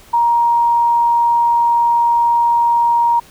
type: tone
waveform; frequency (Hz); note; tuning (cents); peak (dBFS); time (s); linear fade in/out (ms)
sine; 941; A#5; +16; -10; 0.13-3.2; 10
effects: pink hiss -44 dBFS RMS until 3.3 s